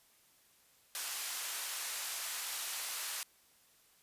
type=band-pass noise; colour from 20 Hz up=white; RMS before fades=-40 dBFS; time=0.95-3.23 s; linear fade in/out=0 ms; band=840 to 13000 Hz; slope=12 dB/octave; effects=white hiss -67 dBFS RMS until 4.02 s + resampled to 32000 Hz